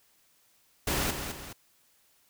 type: noise with echo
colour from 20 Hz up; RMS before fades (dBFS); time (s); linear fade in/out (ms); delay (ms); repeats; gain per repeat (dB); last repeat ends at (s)
pink; -29; 0.87-1.11; 5; 210; 2; -7; 1.53
effects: white hiss -66 dBFS RMS until 2.29 s